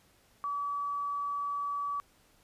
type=tone; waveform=sine; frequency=1145 Hz; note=D6; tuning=44 cents flat; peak=-31 dBFS; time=0.44-2 s; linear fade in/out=0 ms; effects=pink hiss -65 dBFS RMS until 2.43 s + resampled to 32000 Hz